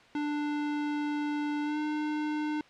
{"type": "tone with pitch glide", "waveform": "square", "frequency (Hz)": [295.2, 302.1], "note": ["D4", "D4"], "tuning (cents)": [9, 49], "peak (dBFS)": -30, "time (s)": [0.15, 2.61], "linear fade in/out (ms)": 2, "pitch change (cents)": 40, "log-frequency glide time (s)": [1.63, 1.78], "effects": ["white hiss -56 dBFS RMS until 2.69 s", "low-pass 3000 Hz 12 dB/octave"]}